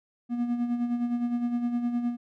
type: tone with tremolo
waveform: triangle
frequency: 240 Hz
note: B3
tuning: 49 cents flat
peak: -21 dBFS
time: 0.29-2.17 s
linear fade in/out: 50 ms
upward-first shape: sine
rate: 9.7 Hz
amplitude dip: 55%
effects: none